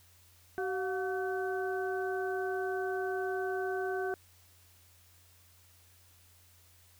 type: harmonic tone with a mistuned harmonic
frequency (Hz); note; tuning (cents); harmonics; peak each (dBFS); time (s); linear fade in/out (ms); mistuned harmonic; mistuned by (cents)
380.2; F#4; +47; 1 / 2 / 3 / 4; -33 / -38 / -48 / -39; 0.58-4.14; 0; 2; -90
effects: added 88 Hz sine -63 dBFS peak until 6.99 s + white hiss -63 dBFS RMS until 6.99 s